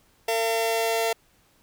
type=tone pair together; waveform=sawtooth; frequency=453.3 / 680 Hz; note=A#4 / F5; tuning=-48 / -46 cents; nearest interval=perfect fifth; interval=702 cents; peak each=-21 dBFS; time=0.28-1.13 s; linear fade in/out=5 ms; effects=pink hiss -62 dBFS RMS until 1.62 s